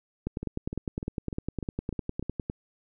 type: two click trains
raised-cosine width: 3 ms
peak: -21 / -17 dBFS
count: 7 / 23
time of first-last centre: 0.43-2.226 / 0.27-2.499 s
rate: 3.34 / 9.87 Hz
effects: none